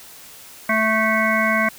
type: harmonic tone with a mistuned harmonic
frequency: 220 Hz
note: A3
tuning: in tune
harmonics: 1 / 3 / 5 / 7 / 9 / 10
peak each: -23 / -23 / -23 / -23 / -23 / -23 dBFS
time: 0.69-1.69 s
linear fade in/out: 5 ms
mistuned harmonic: 9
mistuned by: -15 cents
effects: white hiss -42 dBFS RMS until 1.78 s